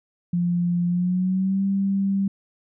sine tone with pitch glide, 174.61 to 195.99 Hz, F3 to G3, 0 to 0 cents, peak -19 dBFS, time 0.33-2.28 s, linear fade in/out 5 ms, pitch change +200 cents, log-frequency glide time 0.87-1.64 s, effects none

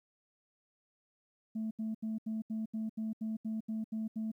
sine tone bursts, 220 Hz, A3, in tune, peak -32 dBFS, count 12, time 1.55-4.317 s, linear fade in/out 10 ms, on 160 ms, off 77 ms, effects tanh soft clip ceiling -31 dBFS + 12-bit

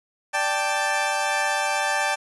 20% pulse chord, D suspended fourth, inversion none, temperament equal, 587.3 / 784 / 880 Hz, D5 / G5 / A5, 0 / 0 / 0 cents, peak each -23 / -20 / -21 dBFS, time 0.33-2.16 s, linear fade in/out 20 ms, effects resampled to 24000 Hz + 9-bit

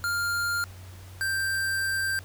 square tone pair in turn, 1401 / 1572.6 Hz, F6 / G6, +5 / +5 cents, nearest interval major second, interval 200 cents, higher second, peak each -26 / -26 dBFS, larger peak neither, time 0.04-0.64 / 1.21-2.19 s, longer second, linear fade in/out 0 ms, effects added 92 Hz sine -42 dBFS peak until 2.24 s + pink hiss -51 dBFS RMS until 2.24 s

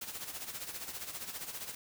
white noise with tremolo, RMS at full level -40 dBFS, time 0.01-1.75 s, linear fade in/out 5 ms, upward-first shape sine, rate 15 Hz, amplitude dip 65%, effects none

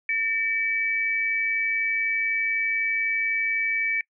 sine tone pair together, 1816 / 2292 Hz, A#6 / D7, -46 / -43 cents, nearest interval major third, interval 403 cents, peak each -29 / -23 dBFS, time 0.09-4.01 s, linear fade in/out 2 ms, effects noise-tail reverb RT60 0.1 s tail -24 dB re dry

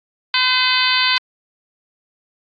harmonic tone, 510 Hz, C5, 44 cents flat, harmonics 2 / 3 / 4 / 5 / 6 / 7 / 8 / 9, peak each -22 / -22 / -22 / -22 / -22 / -22 / -22 / -22 dBFS, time 0.34-1.18 s, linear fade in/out 2 ms, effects AAC 64 kbps

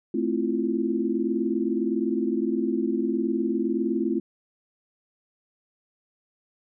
sine chord, F major seventh, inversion first, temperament equal, 220 / 261.6 / 329.6 / 349.2 Hz, A3 / C4 / E4 / F4, 0 / 0 / 0 / 0 cents, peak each -28 dBFS, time 0.14-4.2 s, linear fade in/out 5 ms, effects none

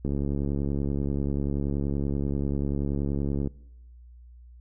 click train, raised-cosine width 3 ms, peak -16 dBFS, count 242, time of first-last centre 0.05-3.473 s, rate 70.4 Hz, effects noise-tail reverb RT60 0.9 s tail -24 dB re dry + added 60 Hz sine -46 dBFS peak until 4.6 s

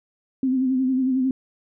sine tone with vibrato, 259.8 Hz, C4, 12 cents flat, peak -18 dBFS, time 0.43-1.31 s, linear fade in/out 2 ms, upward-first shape sine, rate 11 Hz, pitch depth 47 cents each way, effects none

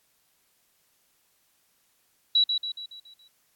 sine tone with echo, 3913 Hz, B7, 17 cents flat, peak -17 dBFS, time 2.35-2.44 s, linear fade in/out 5 ms, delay 140 ms, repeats 6, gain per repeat -6 dB, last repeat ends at 3.28 s, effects white hiss -68 dBFS RMS until 3.55 s + AAC 64 kbps

